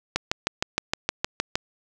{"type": "click train", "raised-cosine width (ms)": 0.2, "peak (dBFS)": -5, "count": 10, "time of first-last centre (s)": [0.16, 1.555], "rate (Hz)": 6.45, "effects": []}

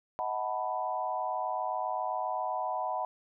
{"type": "chord", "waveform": "sine", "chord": "B dominant seventh", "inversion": "first", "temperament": "equal with one note detuned", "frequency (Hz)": [632.8, 740, 880, 987.8], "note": ["D#5", "F#5", "A5", "B5"], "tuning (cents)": [29, 0, 0, 0], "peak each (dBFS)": [-37, -34, -38, -35], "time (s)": [0.19, 3.05], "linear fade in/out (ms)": 0, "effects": []}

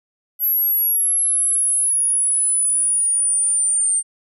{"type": "linear sweep", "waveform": "sine", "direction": "down", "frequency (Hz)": [11720, 8810], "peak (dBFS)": -15, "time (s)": [0.39, 4.03], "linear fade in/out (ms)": 50, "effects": []}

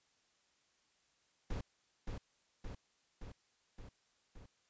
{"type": "noise with echo", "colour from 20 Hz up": "brown", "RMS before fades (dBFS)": -39, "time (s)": [1.5, 1.61], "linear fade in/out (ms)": 5, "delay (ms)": 570, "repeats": 5, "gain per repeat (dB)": -3, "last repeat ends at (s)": 4.46, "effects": ["white hiss -75 dBFS RMS until 4.69 s", "resampled to 16000 Hz"]}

